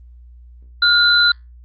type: tone pair together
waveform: sine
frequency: 1420 / 4016 Hz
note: F6 / B7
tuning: +28 / +28 cents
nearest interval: octave + tritone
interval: 1800 cents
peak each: -13 dBFS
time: 0.82-1.32 s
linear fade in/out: 5 ms
effects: added 60 Hz sine -39 dBFS peak until 1.64 s + Opus 24 kbps